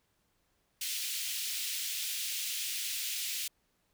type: high-pass noise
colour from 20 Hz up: pink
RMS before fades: -36 dBFS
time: 0.81-3.48 s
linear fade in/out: 5 ms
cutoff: 2600 Hz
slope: 24 dB/octave
effects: pink hiss -75 dBFS RMS until 3.93 s